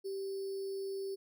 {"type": "tone with sample-and-hold", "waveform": "sine", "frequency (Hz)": 389.9, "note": "G4", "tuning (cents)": -9, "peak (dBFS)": -36, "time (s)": [0.04, 1.16], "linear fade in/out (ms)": 20, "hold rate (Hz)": 4900, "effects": []}